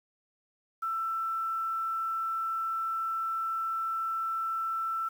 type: tone with quantisation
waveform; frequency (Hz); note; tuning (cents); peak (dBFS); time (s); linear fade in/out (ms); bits
sine; 1333; E6; +19; -29; 0.82-5.09; 10; 9
effects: none